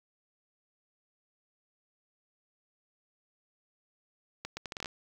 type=accelerating click train; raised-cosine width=0.2 ms; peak=-20 dBFS; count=9; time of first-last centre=4.45-4.859 s; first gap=120 ms; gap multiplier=0.73; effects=9-bit